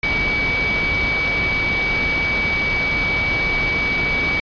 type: tone in noise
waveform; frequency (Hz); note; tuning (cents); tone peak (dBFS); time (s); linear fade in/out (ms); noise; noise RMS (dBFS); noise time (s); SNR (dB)
sine; 2278; C#7; +47; -18; 0.03-4.4; 2; pink; -24; 0.03-4.4; +3
effects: resampled to 11025 Hz